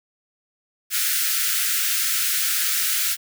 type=high-pass noise; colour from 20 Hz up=white; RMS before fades=-22 dBFS; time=0.9-3.17 s; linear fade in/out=50 ms; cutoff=1300 Hz; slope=96 dB/octave; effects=none